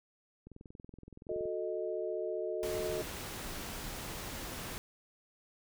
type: click train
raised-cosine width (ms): 3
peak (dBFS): -37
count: 22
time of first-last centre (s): 0.47-1.456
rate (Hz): 21.3
type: chord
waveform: sine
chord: D# diminished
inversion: first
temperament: equal with one note detuned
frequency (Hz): 364.9 / 440 / 622.3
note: F#4 / A4 / D#5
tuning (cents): -24 / 0 / 0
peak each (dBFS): -38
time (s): 1.29-3.02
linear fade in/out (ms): 2
type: noise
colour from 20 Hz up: pink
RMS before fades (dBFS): -42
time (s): 2.63-4.78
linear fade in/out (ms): 0
effects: none